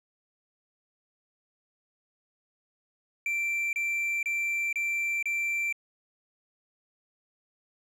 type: tone bursts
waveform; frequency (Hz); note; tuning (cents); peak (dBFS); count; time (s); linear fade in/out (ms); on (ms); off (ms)
triangle; 2349; D7; 0; -25; 5; 3.26-5.726; 2; 470; 29
effects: none